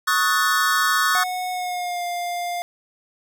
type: chord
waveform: square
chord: D# half-diminished seventh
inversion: third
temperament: equal with one note detuned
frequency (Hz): 1108.7 / 1261.9 / 1480 / 1760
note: C#6 / D#6 / F#6 / A6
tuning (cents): 0 / +24 / 0 / 0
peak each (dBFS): -24 / -23 / -23 / -25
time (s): 0.07-1.24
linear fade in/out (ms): 10
type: tone with pitch glide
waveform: square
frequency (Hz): 732 to 702.2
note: F#5 to F5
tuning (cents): -19 to +9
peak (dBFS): -25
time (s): 1.15-2.62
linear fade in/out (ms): 0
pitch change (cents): -72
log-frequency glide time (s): 1.51-2.04
effects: none